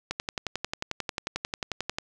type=click train; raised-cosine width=0.2 ms; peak=-12 dBFS; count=22; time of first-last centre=0.11-1.985 s; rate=11.2 Hz; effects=none